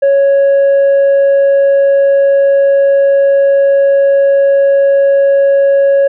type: tone with tanh clipping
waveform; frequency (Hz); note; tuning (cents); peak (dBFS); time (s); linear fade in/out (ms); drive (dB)
sine; 554.4; C#5; 0; -6; 0.02-6.08; 10; 2
effects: none